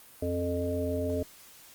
harmonic tone with a mistuned harmonic, 87.31 Hz, F2, in tune, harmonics 1 / 3 / 5 / 7, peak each -33 / -33 / -33 / -33 dBFS, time 0.22-1.23 s, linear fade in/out 5 ms, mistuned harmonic 3, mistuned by +19 cents, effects white hiss -53 dBFS RMS until 1.74 s + Opus 32 kbps

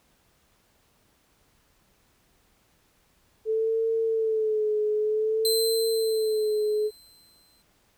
sine tone with vibrato, 437.5 Hz, A4, 10 cents flat, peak -22 dBFS, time 3.45-6.91 s, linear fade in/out 50 ms, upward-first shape sine, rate 0.54 Hz, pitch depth 54 cents each way
sawtooth tone with exponential decay, 4093 Hz, C8, 39 cents flat, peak -20 dBFS, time 5.45-7.62 s, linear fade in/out 1 ms, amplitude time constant 470 ms
effects pink hiss -65 dBFS RMS until 7.97 s

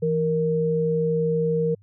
sine tone pair together, 164.81 / 466.2 Hz, E3 / A#4, 0 / 0 cents, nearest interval octave + tritone, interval 1800 cents, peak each -24 / -21 dBFS, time 0.02-1.75 s, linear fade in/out 10 ms, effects added 101 Hz sine -51 dBFS peak until 1.82 s

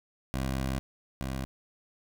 15% pulse tone pair in turn, 66 / 66 Hz, C2 / C2, +16 / +16 cents, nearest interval unison, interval 0 cents, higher neither, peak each -23 / -26 dBFS, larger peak first, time 0.34-0.79 / 1.21-1.45 s, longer first, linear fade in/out 0 ms, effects none

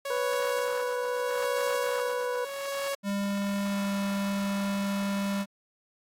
sawtooth tone with tremolo, 556 Hz, C#5, 5 cents sharp, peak -25 dBFS, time 0.05-2.95 s, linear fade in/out 5 ms, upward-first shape sine, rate 0.77 Hz, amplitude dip 60%
harmonic tone, 493.9 Hz, B4, in tune, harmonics 1 / 2 / 3, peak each -29 / -35 / -39 dBFS, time 0.1-2.45 s, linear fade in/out 5 ms
square tone with pitch glide, 200 to 198.85 Hz, G3 to G3, +35 to +25 cents, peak -28 dBFS, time 3.03-5.46 s, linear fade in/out 50 ms, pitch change -10 cents, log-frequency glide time 3.68-3.91 s
effects AAC 48 kbps

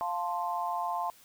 sine chord, F major, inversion none, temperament equal, 698.5 / 880 / 1046.5 Hz, F5 / A5 / C6, 0 / 0 / 0 cents, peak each -34 dBFS, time 0.01-1.1 s, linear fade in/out 0 ms, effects white hiss -58 dBFS RMS until 1.24 s

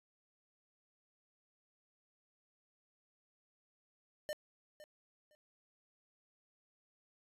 square tone with echo, 603 Hz, D5, 46 cents sharp, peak -38 dBFS, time 4.29-4.33 s, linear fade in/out 0 ms, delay 510 ms, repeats 2, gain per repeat -15 dB, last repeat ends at 5.35 s, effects resampled to 32000 Hz

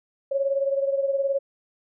sine beating tone pair, 547 / 566 Hz, C#5 / C#5, -23 / +36 cents, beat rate 19 Hz, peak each -22 / -28 dBFS, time 0.31-1.39 s, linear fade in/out 10 ms, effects none

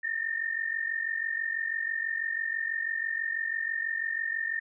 sine tone pair together, 1789 / 1835.1 Hz, A6 / A#6, +28 / -28 cents, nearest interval unison, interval 44 cents, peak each -32 / -31 dBFS, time 0.03-4.6 s, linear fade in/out 10 ms, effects none

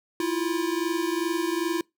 square tone pair together, 326.7 / 349.2 Hz, E4 / F4, -15 / 0 cents, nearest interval minor second, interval 115 cents, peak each -28 dBFS, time 0.2-1.81 s, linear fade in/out 2 ms, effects noise-tail reverb RT60 0.2 s tail -25 dB re dry

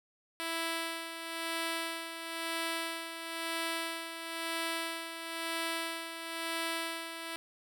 5% pulse tone with tremolo, 330 Hz, E4, 2 cents sharp, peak -21 dBFS, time 0.4-7.36 s, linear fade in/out 0 ms, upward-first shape sine, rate 1 Hz, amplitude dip 60%, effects none

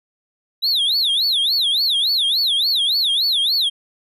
triangle tone with vibrato, 3786 Hz, A#7, 26 cents sharp, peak -14 dBFS, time 0.62-3.7 s, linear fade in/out 20 ms, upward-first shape sine, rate 3.5 Hz, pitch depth 290 cents each way, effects resampled to 32000 Hz

